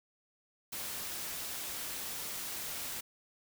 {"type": "noise", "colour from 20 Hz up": "white", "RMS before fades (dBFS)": -40, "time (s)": [0.72, 3.01], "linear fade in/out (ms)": 10, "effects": []}